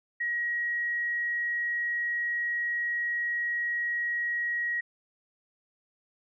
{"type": "tone", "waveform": "sine", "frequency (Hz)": 1900, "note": "A#6", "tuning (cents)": 33, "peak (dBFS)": -27, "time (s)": [0.2, 4.81], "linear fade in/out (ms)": 10, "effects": []}